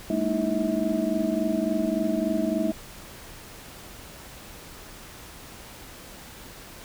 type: tone cluster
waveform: sine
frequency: 205.3 / 228.8 / 302 / 325.5 / 644 Hz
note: G#3 / A#3 / D4 / E4 / E5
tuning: -20 / -32 / +48 / -22 / -41 cents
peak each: -29 dBFS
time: 0.1-2.72 s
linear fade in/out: 2 ms
effects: pink hiss -44 dBFS RMS until 6.84 s